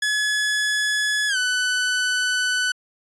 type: tone with pitch glide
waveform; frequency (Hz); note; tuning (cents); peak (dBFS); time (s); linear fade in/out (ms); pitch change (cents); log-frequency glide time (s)
sawtooth; 1700 to 1497.1; G#6 to F#6; +40 to +20; -16; 0.02-2.72; 5; -220; 1.28-1.37
effects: resampled to 22050 Hz